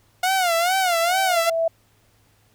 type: tone with vibrato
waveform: sawtooth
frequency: 715 Hz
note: F5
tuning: 41 cents sharp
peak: -14 dBFS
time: 0.23-1.5 s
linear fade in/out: 5 ms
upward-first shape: sine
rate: 2.3 Hz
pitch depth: 130 cents each way
type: tone with exponential growth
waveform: sine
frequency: 659 Hz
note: E5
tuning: 1 cent flat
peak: -16 dBFS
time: 0.34-1.68 s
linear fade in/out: 5 ms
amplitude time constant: 290 ms
effects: added 106 Hz sine -61 dBFS peak until 2.54 s + pink hiss -61 dBFS RMS until 2.54 s